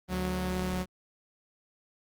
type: tone pair together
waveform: sawtooth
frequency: 72.86 / 183.6 Hz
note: D2 / F#3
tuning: -13 / -13 cents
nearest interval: octave + major third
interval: 1600 cents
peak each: -31 / -27 dBFS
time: 0.08-0.86 s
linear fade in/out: 50 ms
effects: Opus 24 kbps